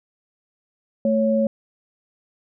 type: tone pair together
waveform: sine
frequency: 220 / 554.4 Hz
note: A3 / C#5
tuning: 0 / 0 cents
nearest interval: octave + major third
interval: 1600 cents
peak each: -19 dBFS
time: 1.05-1.47 s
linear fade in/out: 2 ms
effects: none